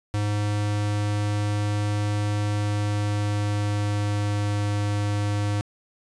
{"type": "tone with pitch glide", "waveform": "square", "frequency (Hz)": [103.83, 102.99], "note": ["G#2", "G#2"], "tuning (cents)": [0, -14], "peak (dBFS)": -23, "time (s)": [0.14, 5.61], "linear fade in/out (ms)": 0, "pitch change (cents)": -14, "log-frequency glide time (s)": [2.45, 4.64], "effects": ["resampled to 22050 Hz", "10-bit"]}